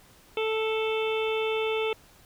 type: harmonic tone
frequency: 440 Hz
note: A4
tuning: in tune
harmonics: 1 / 2 / 3 / 5 / 6 / 7 / 8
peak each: -26 / -36 / -38 / -38 / -35 / -40 / -40 dBFS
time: 0.37-1.93 s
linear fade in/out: 2 ms
effects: pink hiss -56 dBFS RMS until 2.25 s